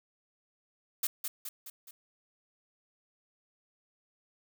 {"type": "noise with echo", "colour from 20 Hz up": "blue", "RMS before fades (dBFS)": -30, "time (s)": [1.03, 1.07], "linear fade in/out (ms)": 5, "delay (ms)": 210, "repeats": 4, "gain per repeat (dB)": -5, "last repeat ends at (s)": 1.91, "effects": []}